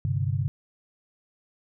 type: chord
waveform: sine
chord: G suspended fourth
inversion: none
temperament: equal with one note detuned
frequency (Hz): 98 / 129.91 / 146.83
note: G2 / C3 / D3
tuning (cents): 0 / -12 / 0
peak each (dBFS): -27 / -27 / -30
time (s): 0.05-0.48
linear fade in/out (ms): 0
effects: none